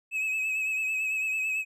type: tone with vibrato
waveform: triangle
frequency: 2573 Hz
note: E7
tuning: 43 cents flat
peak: -25 dBFS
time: 0.11-1.65 s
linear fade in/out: 50 ms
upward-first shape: triangle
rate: 9 Hz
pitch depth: 44 cents each way
effects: none